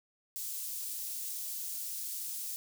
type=high-pass noise; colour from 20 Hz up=white; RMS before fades=-39 dBFS; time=0.36-2.56 s; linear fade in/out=0 ms; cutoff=6100 Hz; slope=12 dB/octave; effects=none